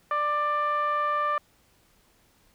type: tone with low-pass filter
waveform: 10% pulse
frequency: 592 Hz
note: D5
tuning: 14 cents sharp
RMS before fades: -26 dBFS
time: 0.11-1.38 s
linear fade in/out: 2 ms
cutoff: 1300 Hz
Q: 3.7
effects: pink hiss -63 dBFS RMS until 2.54 s